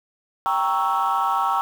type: chord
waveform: sine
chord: G diminished seventh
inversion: none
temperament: equal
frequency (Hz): 784 / 932.3 / 1108.7 / 1318.5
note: G5 / Bb5 / Db6 / Fb6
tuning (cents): 0 / 0 / 0 / 0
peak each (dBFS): -23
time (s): 0.46-1.61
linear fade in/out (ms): 0
effects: tanh soft clip ceiling -13 dBFS + 7-bit